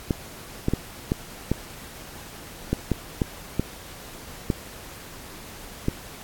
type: clicks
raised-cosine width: 3 ms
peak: -8 dBFS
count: 11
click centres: 0.108 / 0.684 / 0.736 / 1.119 / 1.516 / 2.73 / 2.917 / 3.218 / 3.596 / 4.502 / 5.884 s
effects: pink hiss -42 dBFS RMS until 6.23 s + AAC 64 kbps